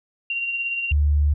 sine tone with tremolo, 2762 Hz, F7, 20 cents flat, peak -21 dBFS, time 0.3-0.92 s, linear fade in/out 2 ms, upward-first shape triangle, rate 17 Hz, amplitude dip 45%
sine tone, 73.42 Hz, D2, in tune, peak -15 dBFS, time 0.91-1.34 s, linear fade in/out 10 ms
effects none

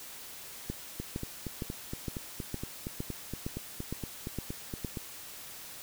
two click trains, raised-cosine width 3 ms, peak -23 / -21 dBFS, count 18 / 10, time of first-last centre 1-4.972 / 0.7-4.847 s, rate 4.28 / 2.17 Hz, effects white hiss -46 dBFS RMS until 5.82 s

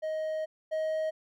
triangle tone pair in turn, 627 / 629.6 Hz, D#5 / D#5, +13 / +20 cents, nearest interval unison, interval 7 cents, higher second, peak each -28 / -26 dBFS, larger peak second, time 0.02-0.46 / 0.71-1.11 s, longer first, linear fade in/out 20 ms, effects none

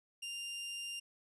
sawtooth tone, 2794 Hz, F7, in tune, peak -37 dBFS, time 0.22-1 s, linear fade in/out 10 ms, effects resampled to 24000 Hz

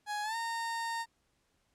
30% pulse tone with pitch glide, 834 to 920.1 Hz, G#5 to A#5, +7 to -23 cents, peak -31 dBFS, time 0.06-1.06 s, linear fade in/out 50 ms, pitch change +170 cents, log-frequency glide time 0.23-0.36 s, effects pink hiss -75 dBFS RMS until 1.74 s + low-pass 10000 Hz 12 dB/octave

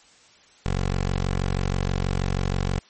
15% pulse tone, 46.25 Hz, F#1, in tune, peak -16 dBFS, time 0.66-2.79 s, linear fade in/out 0 ms, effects white hiss -54 dBFS RMS until 2.89 s + MP3 32 kbps

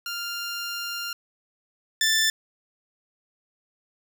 15% pulse tone pair in turn, 1396.9 / 1766.6 Hz, F6 / A6, 0 / +6 cents, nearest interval major third, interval 406 cents, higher second, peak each -23 / -13 dBFS, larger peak second, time 0.06-1.13 / 2.01-2.3 s, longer first, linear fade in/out 2 ms, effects none

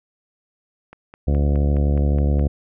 click train, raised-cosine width 0.5 ms, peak -25 dBFS, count 8, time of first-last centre 0.93-2.394 s, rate 4.78 Hz
harmonic tone, 71.8 Hz, D2, 39 cents flat, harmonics 1 / 2 / 3 / 4 / 5 / 6 / 7 / 8 / 9 / 10, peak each -16 / -23 / -27 / -30 / -33 / -37 / -32 / -36 / -40 / -41 dBFS, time 1.27-2.48 s, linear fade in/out 10 ms
effects none

